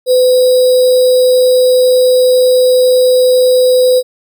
sine tone with sample-and-hold, 506 Hz, B4, 42 cents sharp, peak -5 dBFS, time 0.06-4.03 s, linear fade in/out 50 ms, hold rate 4410 Hz, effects none

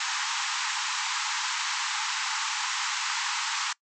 pink band-pass noise, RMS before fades -30 dBFS, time 0-3.73 s, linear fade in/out 5 ms, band 840 to 7700 Hz, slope 96 dB/octave, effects noise-tail reverb RT60 0.1 s tail -23 dB re dry

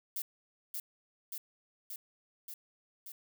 violet noise with echo, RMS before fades -37 dBFS, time 0.16-0.22 s, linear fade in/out 2 ms, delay 580 ms, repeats 5, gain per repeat -2 dB, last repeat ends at 3.12 s, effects none

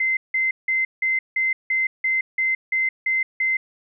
sine tone bursts, 2070 Hz, C7, 19 cents flat, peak -18 dBFS, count 11, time 0-3.57 s, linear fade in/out 5 ms, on 170 ms, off 170 ms, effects none

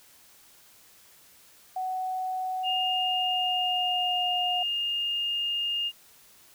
sine tone with pitch glide, 746 to 722.7 Hz, F#5 to F#5, +14 to -41 cents, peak -28 dBFS, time 1.76-4.63 s, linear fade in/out 5 ms, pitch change -55 cents, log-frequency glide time 2.58-4.31 s
sine tone, 2827 Hz, F7, 20 cents sharp, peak -26 dBFS, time 2.63-5.92 s, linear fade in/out 50 ms
effects white hiss -56 dBFS RMS until 6.54 s

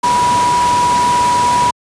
sine tone in noise, 975 Hz, B5, 23 cents flat, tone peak -10 dBFS, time 0.03-1.71 s, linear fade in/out 10 ms, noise pink, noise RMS -20 dBFS, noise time 0.03-1.71 s, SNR +7 dB, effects high-pass 100 Hz 12 dB/octave + resampled to 22050 Hz

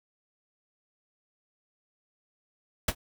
pink noise with exponential decay, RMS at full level -19 dBFS, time 2.88-2.95 s, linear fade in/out 5 ms, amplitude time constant 15 ms, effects none

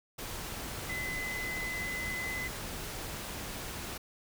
sine tone in noise, 2026 Hz, B6, 44 cents sharp, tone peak -35 dBFS, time 0.89-2.48 s, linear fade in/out 10 ms, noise pink, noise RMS -40 dBFS, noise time 0.18-3.98 s, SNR +2 dB, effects none

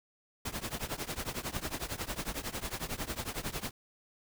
pink noise with tremolo, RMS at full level -34 dBFS, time 0.45-3.71 s, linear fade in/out 5 ms, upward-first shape triangle, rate 11 Hz, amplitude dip 95%, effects none

